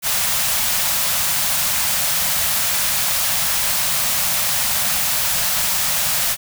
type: band-stop noise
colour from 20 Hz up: white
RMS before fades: -19 dBFS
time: 0.02-6.37 s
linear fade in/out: 50 ms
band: 220 to 540 Hz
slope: 48 dB/octave
effects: none